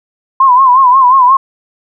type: tone with vibrato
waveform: sine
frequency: 1031 Hz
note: C6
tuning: 26 cents flat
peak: -3 dBFS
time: 0.4-1.37 s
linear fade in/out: 5 ms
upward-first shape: sine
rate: 5.6 Hz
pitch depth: 94 cents each way
effects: none